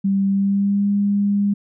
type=tone with pitch glide; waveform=sine; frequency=196 to 202.2 Hz; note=G3 to G#3; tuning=0 to -46 cents; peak=-15 dBFS; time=0.04-1.54 s; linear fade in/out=10 ms; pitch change=+54 cents; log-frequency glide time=0.28-0.89 s; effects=none